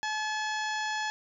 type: harmonic tone with a mistuned harmonic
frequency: 859 Hz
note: A5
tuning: 42 cents flat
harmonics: 1 / 2 / 3 / 4 / 5 / 6 / 7 / 8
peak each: -33 / -33 / -43 / -41 / -44 / -44 / -47 / -47 dBFS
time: 0.03-1.1 s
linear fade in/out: 0 ms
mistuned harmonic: 4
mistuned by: -43 cents
effects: none